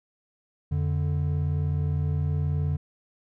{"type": "tone pair together", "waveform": "triangle", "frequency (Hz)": [86.9, 146.15], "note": ["F2", "D3"], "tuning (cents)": [-8, -8], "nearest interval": "major sixth", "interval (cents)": 900, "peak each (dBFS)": -24, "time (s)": [0.71, 2.77], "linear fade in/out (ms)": 10, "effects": []}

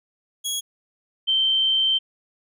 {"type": "tone pair in turn", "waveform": ["20% pulse", "sine"], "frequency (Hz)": [3322, 3118], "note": ["G#7", "G7"], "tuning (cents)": [0, -10], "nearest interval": "minor second", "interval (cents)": 110, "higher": "first", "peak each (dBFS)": [-19, -17], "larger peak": "second", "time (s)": [[0.44, 0.61], [1.27, 1.99]], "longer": "second", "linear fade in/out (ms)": 20, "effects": []}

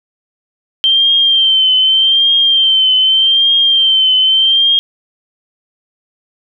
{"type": "tone with vibrato", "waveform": "sine", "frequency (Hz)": 3136, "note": "G7", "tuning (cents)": 0, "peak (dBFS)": -7, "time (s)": [0.84, 4.79], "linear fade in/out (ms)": 0, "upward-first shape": "triangle", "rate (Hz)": 0.83, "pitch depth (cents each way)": 58, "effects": []}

